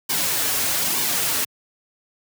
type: noise with flanger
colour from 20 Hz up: white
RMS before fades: -22 dBFS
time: 0.09-1.45 s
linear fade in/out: 10 ms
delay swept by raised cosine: 1.5 to 5.9 ms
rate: 1.1 Hz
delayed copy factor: -0.65
effects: high-pass 100 Hz 12 dB/octave